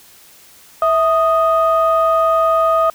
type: tone pair together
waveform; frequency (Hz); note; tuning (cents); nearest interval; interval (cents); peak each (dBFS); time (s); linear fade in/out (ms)
sine; 653.2 / 1243; E5 / D#6; -16 / -2; major seventh; 1114; -13; 0.82-2.9; 2
effects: tanh soft clip ceiling -5 dBFS + white hiss -45 dBFS RMS until 2.94 s